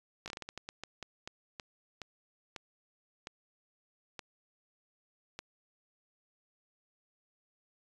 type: slowing click train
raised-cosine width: 0.2 ms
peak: -24 dBFS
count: 18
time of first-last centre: 0.26-5.39 s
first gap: 18 ms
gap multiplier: 1.3
effects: resampled to 24000 Hz